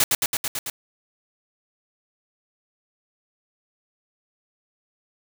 white noise with echo, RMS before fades -18 dBFS, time 0-0.04 s, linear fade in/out 2 ms, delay 110 ms, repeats 6, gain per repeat -2 dB, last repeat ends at 0.7 s, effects none

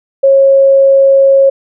sine tone, 545 Hz, C#5, 29 cents flat, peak -3 dBFS, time 0.23-1.5 s, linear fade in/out 10 ms, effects none

